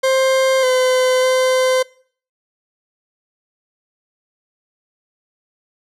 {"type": "tone with pitch steps", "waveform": "40% pulse", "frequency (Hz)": [527, 511, 515], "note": ["C5", "C5", "C5"], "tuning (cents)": [12, -41, -28], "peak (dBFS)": -12, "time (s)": [0.03, 1.83], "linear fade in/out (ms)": 10, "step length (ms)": 600, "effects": ["noise-tail reverb RT60 0.5 s tail -23 dB re dry", "low-pass 10000 Hz 12 dB/octave"]}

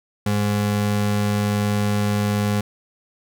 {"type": "ring-modulated tone", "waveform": "square", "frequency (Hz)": 155.56, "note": "D#3", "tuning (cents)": 0, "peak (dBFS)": -16, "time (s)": [0.26, 2.61], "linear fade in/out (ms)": 5, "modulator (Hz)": 50.6, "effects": []}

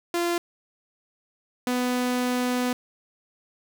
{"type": "tone pair in turn", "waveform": "sawtooth", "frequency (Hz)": [344.8, 248.7], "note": ["F4", "B3"], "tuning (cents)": [-22, 12], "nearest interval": "tritone", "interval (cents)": 566, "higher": "first", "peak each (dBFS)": -19, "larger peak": "neither", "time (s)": [[0.14, 0.38], [1.67, 2.73]], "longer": "second", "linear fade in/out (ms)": 2, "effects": []}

